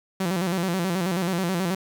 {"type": "tone with vibrato", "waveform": "sawtooth", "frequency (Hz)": 180.2, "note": "F#3", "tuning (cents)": -45, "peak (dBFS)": -19, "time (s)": [0.2, 1.75], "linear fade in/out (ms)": 5, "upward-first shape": "square", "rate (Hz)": 9.3, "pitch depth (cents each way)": 96, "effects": ["8-bit"]}